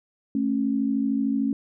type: tone pair together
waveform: sine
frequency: 220.1 / 273.4 Hz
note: A3 / C#4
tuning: +1 / -24 cents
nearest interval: major third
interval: 375 cents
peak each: -25 / -23 dBFS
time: 0.35-1.53 s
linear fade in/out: 2 ms
effects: none